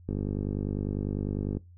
click train, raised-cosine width 3 ms, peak -18 dBFS, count 75, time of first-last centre 0.09-1.57 s, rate 50 Hz, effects noise-tail reverb RT60 0.2 s tail -20 dB re dry + added 88 Hz sine -49 dBFS peak until 1.77 s

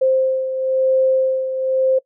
sine beating tone pair, 524 / 525 Hz, C5 / C5, +2 / +6 cents, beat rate 1 Hz, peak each -15 / -22 dBFS, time 0.01-1.99 s, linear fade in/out 10 ms, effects noise-tail reverb RT60 0.1 s tail -22 dB re dry

